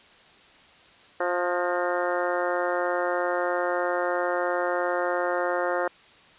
harmonic tone with a mistuned harmonic, 176.9 Hz, F3, 23 cents sharp, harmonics 2 / 3 / 4 / 5 / 6 / 7 / 8 / 9 / 10, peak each -31 / -27 / -31 / -35 / -35 / -35 / -34 / -37 / -36 dBFS, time 1.2-5.88 s, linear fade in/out 5 ms, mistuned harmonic 10, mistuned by +62 cents, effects white hiss -53 dBFS RMS until 6.38 s + resampled to 8000 Hz

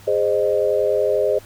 sine tone cluster, 412.6 / 523 / 614 Hz, G#4 / C5 / D#5, -11 / -1 / -23 cents, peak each -20 dBFS, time 0.07-1.39 s, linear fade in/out 10 ms, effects added 103 Hz sine -45 dBFS peak until 1.45 s + pink hiss -46 dBFS RMS until 1.45 s

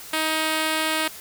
5% pulse tone, 314.9 Hz, D#4, 21 cents sharp, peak -10 dBFS, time 0.13-1.08 s, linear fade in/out 5 ms, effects white hiss -40 dBFS RMS until 1.2 s

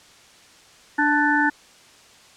harmonic tone with a mistuned harmonic, 293.7 Hz, D4, in tune, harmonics 1 / 3 / 5 / 6, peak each -22 / -22 / -22 / -22 dBFS, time 0.98-1.5 s, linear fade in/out 10 ms, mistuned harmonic 5, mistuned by +28 cents, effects white hiss -50 dBFS RMS until 2.36 s + low-pass 7000 Hz 12 dB/octave

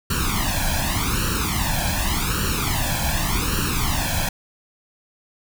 pink noise with flanger, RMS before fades -22 dBFS, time 0.1-4.29 s, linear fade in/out 5 ms, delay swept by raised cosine 0.7 to 1.24 ms, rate 0.86 Hz, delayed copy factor +0.95, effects none

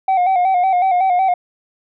sine tone with vibrato, 740 Hz, F#5, in tune, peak -9 dBFS, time 0.08-1.34 s, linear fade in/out 5 ms, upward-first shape square, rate 5.4 Hz, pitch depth 58 cents each way, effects tanh soft clip ceiling -11 dBFS

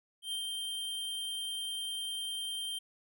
square tone with ADSR envelope, 3155 Hz, G7, 10 cents sharp, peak -34 dBFS, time 0.22-2.79 s, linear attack 100 ms, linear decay 99 ms, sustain -2 dB, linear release 9 ms, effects none

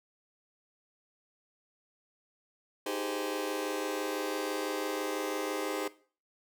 sawtooth chord, Ab major seventh, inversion second, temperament just, 311.5 / 389.3 / 415.3 / 519.1 Hz, Eb4 / G4 / Ab4 / C5, +2 / -12 / 0 / -14 cents, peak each -34 dBFS, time 2.86-5.88 s, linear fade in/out 5 ms, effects noise-tail reverb RT60 0.4 s tail -17 dB re dry

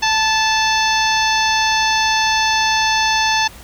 harmonic tone with a mistuned harmonic, 880 Hz, A5, in tune, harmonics 1 / 2 / 3 / 4 / 5 / 6 / 7, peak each -17 / -20 / -22 / -23 / -24 / -25 / -25 dBFS, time 0.02-3.48 s, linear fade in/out 10 ms, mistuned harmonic 2, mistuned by -18 cents, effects added 60 Hz sine -40 dBFS peak until 3.63 s + pink hiss -40 dBFS RMS until 3.63 s

